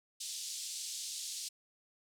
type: band-pass noise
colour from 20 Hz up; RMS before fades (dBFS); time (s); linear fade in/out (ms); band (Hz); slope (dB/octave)
white; -42; 0.2-1.49; 10; 3500 to 8600; 24
effects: none